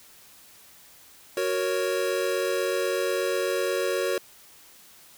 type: chord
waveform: square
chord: F# major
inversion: none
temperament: equal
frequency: 370 / 466.2 / 554.4 Hz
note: F#4 / A#4 / C#5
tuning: 0 / 0 / 0 cents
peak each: -29 / -30 / -29 dBFS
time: 1.37-4.18 s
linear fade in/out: 2 ms
effects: white hiss -52 dBFS RMS until 5.17 s